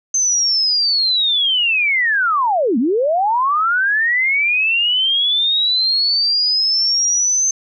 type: linear two-way sweep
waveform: sine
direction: down then up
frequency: 6272 to 212.4 to 6272 Hz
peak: -13 dBFS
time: 0.14-7.51 s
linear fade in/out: 5 ms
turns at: 2.78 s
effects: none

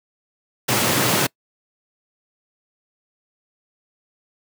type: high-pass noise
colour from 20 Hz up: pink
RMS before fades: -19 dBFS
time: 0.68-1.27 s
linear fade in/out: 10 ms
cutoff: 110 Hz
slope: 48 dB/octave
effects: noise-tail reverb RT60 0.1 s tail -25 dB re dry

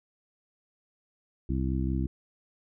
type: harmonic tone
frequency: 65.41 Hz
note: C2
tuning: in tune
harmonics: 1 / 2 / 3 / 4 / 5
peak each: -29 / -32 / -34 / -35 / -36 dBFS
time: 1.49-2.07 s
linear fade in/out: 5 ms
effects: none

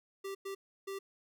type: tone bursts at uneven times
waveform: square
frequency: 391.3 Hz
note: G4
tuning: 3 cents flat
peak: -39 dBFS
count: 3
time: 0.24-0.35 / 0.45-0.55 / 0.87-0.99 s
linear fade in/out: 10 ms
effects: none

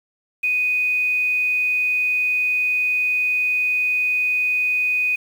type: tone with quantisation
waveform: sine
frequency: 2490 Hz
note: D#7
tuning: 1 cent sharp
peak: -17 dBFS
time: 0.43-5.16 s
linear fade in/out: 10 ms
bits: 7
effects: none

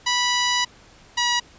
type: tone pair in turn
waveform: 10% pulse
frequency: 982 / 965.7 Hz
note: B5 / B5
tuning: -10 / -39 cents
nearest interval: unison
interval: 29 cents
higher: first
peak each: -10 dBFS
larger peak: neither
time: 0.06-0.65 / 1.17-1.4 s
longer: first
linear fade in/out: 10 ms
effects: pink hiss -50 dBFS RMS until 1.58 s + resampled to 16000 Hz

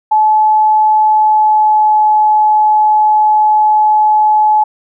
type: tone with pitch glide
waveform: sine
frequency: 860 to 854.1 Hz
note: A5 to G#5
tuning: -40 to +48 cents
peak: -6 dBFS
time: 0.11-4.64 s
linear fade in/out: 10 ms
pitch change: -12 cents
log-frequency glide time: 1.05-2.04 s
effects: none

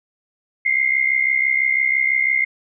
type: tone pair together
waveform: sine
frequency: 2075 / 2141 Hz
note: C7 / C7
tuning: -15 / +39 cents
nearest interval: minor second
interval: 54 cents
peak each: -18 dBFS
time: 0.65-2.45 s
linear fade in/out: 10 ms
effects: none

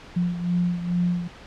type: beating tone pair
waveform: sine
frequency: 175.5 / 177.8 Hz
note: F3 / F3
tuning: +9 / +31 cents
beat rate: 2.3 Hz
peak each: -22 / -28 dBFS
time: 0.16-1.28 s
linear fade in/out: 10 ms
effects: pink hiss -44 dBFS RMS until 1.46 s + low-pass 4000 Hz 12 dB/octave

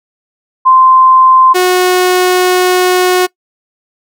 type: tone pair in turn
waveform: sine / sawtooth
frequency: 1040 / 364.7 Hz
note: C6 / F#4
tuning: -11 / -25 cents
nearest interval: octave + tritone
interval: 1814 cents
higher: first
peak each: -3 dBFS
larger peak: neither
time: 0.65-1.54 / 1.54-3.27 s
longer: second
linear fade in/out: 20 ms
effects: noise-tail reverb RT60 0.1 s tail -22 dB re dry

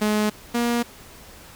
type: tone pair in turn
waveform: sawtooth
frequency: 211.8 / 237.7 Hz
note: G#3 / A#3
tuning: +34 / +34 cents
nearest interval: major second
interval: 200 cents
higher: second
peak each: -15 / -16 dBFS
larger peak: first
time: 0.01-0.3 / 0.54-0.83 s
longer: neither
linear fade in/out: 10 ms
effects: pink hiss -45 dBFS RMS until 1.55 s

